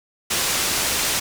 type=low-pass noise; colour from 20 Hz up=white; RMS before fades=-22 dBFS; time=0.3-1.2 s; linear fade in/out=10 ms; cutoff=9100 Hz; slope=12 dB/octave; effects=none